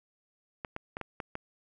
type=clicks; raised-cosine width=0.5 ms; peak=-21 dBFS; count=6; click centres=0.648 / 0.764 / 0.969 / 1.013 / 1.202 / 1.354 s; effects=none